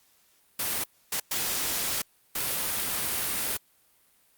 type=noise bursts at uneven times; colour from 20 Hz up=white; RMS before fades=-29 dBFS; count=4; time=0.59-0.84 / 1.12-1.2 / 1.31-2.02 / 2.35-3.57 s; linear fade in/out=5 ms; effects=white hiss -64 dBFS RMS until 4.37 s + Opus 48 kbps